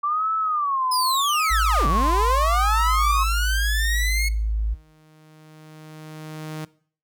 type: tone with vibrato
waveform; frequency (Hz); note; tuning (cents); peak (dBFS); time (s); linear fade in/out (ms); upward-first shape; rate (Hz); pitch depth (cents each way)
sine; 1151; D6; -35; -20; 0.03-3.24; 10; sine; 0.81; 220
type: linear two-way sweep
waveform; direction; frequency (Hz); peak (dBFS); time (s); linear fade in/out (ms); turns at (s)
sawtooth; down then up; 5150 to 132.7 to 2194; -20; 0.91-4.29; 10; 1.87
type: tone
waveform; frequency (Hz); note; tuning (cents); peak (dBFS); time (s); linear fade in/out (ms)
sine; 53.8; A1; -38; -20; 1.5-4.75; 20
type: tone with exponential growth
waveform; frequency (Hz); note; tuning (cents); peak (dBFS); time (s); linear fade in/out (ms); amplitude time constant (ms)
sawtooth; 155.56; D#3; 0; -25; 3.79-6.65; 5; 620
effects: noise-tail reverb RT60 0.5 s tail -20 dB re dry